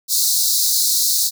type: high-pass noise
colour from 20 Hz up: pink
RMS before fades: -17 dBFS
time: 0.08-1.31 s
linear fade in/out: 50 ms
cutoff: 3900 Hz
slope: 96 dB/octave
effects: none